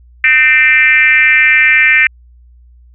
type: tone with frequency modulation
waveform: sine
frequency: 2088 Hz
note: C7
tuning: 4 cents flat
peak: -5 dBFS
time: 0.24-2.07 s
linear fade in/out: 2 ms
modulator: 274 Hz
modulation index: 1.5
effects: added 60 Hz sine -39 dBFS peak until 2.94 s